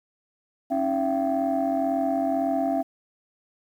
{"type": "tone cluster", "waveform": "sine", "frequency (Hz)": [272.6, 314.5, 674, 770], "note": ["C#4", "D#4", "E5", "G5"], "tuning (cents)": [-29, 19, 38, -31], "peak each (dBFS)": [-25, -33, -24, -29], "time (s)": [0.7, 2.83], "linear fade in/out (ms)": 20, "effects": ["tanh soft clip ceiling -15 dBFS", "9-bit"]}